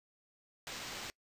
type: noise with sample-and-hold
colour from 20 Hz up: white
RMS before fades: -44 dBFS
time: 0.67-1.1 s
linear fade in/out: 0 ms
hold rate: 11025 Hz
effects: noise-tail reverb RT60 0.1 s tail -25 dB re dry + resampled to 32000 Hz